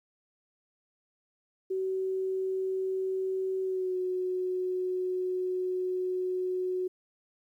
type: tone with pitch glide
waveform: sine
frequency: 378.6 to 367.6 Hz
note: F#4 to F#4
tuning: +40 to -11 cents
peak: -28 dBFS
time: 1.7-6.88 s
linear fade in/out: 10 ms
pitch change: -51 cents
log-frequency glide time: 3.62-3.96 s
effects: 11-bit